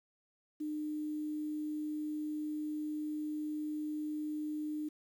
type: tone with quantisation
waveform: sine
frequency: 303.3 Hz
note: D#4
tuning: 44 cents flat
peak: -35 dBFS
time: 0.6-4.89 s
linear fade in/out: 10 ms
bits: 10
effects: none